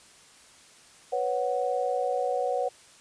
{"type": "chord", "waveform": "sine", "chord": "B suspended second", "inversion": "none", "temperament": "equal", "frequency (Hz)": [493.9, 554.4, 740], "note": ["B4", "C#5", "F#5"], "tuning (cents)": [0, 0, 0], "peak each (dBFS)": [-29, -30, -29], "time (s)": [1.12, 2.69], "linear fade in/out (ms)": 10, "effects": ["white hiss -54 dBFS RMS until 3 s", "resampled to 22050 Hz"]}